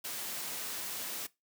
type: noise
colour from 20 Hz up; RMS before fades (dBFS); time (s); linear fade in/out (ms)
white; -39; 0.04-1.27; 10
effects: noise-tail reverb RT60 0.2 s tail -20 dB re dry + high-pass 150 Hz 12 dB/octave